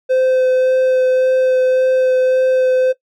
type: tone with vibrato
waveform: triangle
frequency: 515 Hz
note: C5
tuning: 28 cents flat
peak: -9 dBFS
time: 0.09-2.93 s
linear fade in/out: 20 ms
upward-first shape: sine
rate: 1.8 Hz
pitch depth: 9 cents each way
effects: noise-tail reverb RT60 0.1 s tail -18 dB re dry